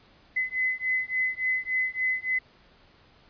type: beating tone pair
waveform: sine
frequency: 2026 / 2029.5 Hz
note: B6 / B6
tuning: +44 / +47 cents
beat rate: 3.5 Hz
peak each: -28 dBFS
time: 0.36-2.39 s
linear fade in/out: 10 ms
effects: pink hiss -58 dBFS RMS until 3.29 s + resampled to 11025 Hz